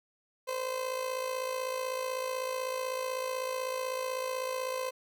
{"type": "tone with amplitude modulation", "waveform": "30% pulse", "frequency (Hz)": 516, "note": "C5", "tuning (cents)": -24, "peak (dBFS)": -27, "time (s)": [0.47, 4.91], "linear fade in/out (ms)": 20, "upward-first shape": "sine", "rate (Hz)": 56, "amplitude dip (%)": 60, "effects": []}